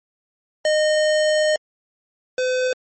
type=tone pair in turn; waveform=square; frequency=614 / 508.6 Hz; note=D#5 / C5; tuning=-23 / -49 cents; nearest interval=minor third; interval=326 cents; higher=first; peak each=-16 / -19 dBFS; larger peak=first; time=0.65-1.56 / 2.38-2.73 s; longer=first; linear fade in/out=2 ms; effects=MP3 32 kbps